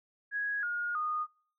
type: tone with pitch steps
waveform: sine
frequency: 1661.2 / 1429.5 / 1230.2 Hz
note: G#6 / F6 / D#6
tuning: 0 / +40 / -20 cents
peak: -30 dBFS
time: 0.31-1.27 s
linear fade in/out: 50 ms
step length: 320 ms
effects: noise-tail reverb RT60 0.5 s tail -24 dB re dry